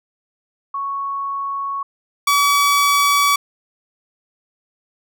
sine / sawtooth tone pair in turn, 1108.7 / 1141.2 Hz, C#6 / C#6, 0 / +50 cents, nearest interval minor second, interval 50 cents, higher second, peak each -21 / -9 dBFS, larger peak second, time 0.74-1.83 / 2.27-3.36 s, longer neither, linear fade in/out 5 ms, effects none

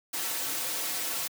white noise with comb filter, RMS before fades -32 dBFS, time 0.13-1.28 s, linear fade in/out 10 ms, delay 4.9 ms, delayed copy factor -0.95, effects high-pass 200 Hz 12 dB/octave

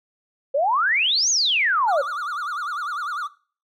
sine exponential two-way sweep, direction up then down, 523.3 to 6750 to 523.3 Hz, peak -17 dBFS, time 0.54-2.02 s, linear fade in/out 10 ms, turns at 1.3 s
triangle tone with vibrato, 1286 Hz, E6, 43 cents flat, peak -23 dBFS, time 1.87-3.28 s, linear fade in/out 20 ms, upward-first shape sine, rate 10 Hz, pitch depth 210 cents each way
effects noise-tail reverb RT60 0.4 s tail -19 dB re dry

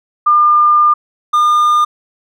sine / triangle tone pair in turn, 1203 / 1209.8 Hz, D6 / D#6, +41 / -49 cents, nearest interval unison, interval 10 cents, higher second, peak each -6 dBFS, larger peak neither, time 0.26-0.94 / 1.33-1.85 s, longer first, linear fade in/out 10 ms, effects none

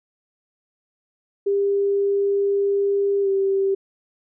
sine tone with pitch glide, 399.6 to 390 Hz, G4 to G4, +33 to -9 cents, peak -17 dBFS, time 1.46-3.75 s, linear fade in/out 10 ms, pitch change -42 cents, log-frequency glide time 3.22-3.28 s, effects none

